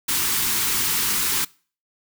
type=band-stop noise; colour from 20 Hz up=white; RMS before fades=-22 dBFS; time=0.08-1.45 s; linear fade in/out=10 ms; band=430 to 860 Hz; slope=48 dB/octave; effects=noise-tail reverb RT60 0.4 s tail -23 dB re dry